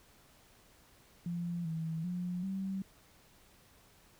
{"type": "tone with pitch steps", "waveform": "sine", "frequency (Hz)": [172.5, 161.8, 178.4, 192.3], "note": ["F3", "E3", "F3", "G3"], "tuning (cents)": [-21, -32, 37, -33], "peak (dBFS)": -34, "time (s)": [1.26, 2.82], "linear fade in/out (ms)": 2, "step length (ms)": 390, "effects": ["pink hiss -63 dBFS RMS until 4.19 s"]}